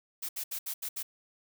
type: noise bursts at uneven times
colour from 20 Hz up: blue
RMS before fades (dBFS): -36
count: 6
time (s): 0.22-0.29 / 0.36-0.44 / 0.51-0.59 / 0.66-0.74 / 0.82-0.89 / 0.96-1.03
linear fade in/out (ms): 10
effects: none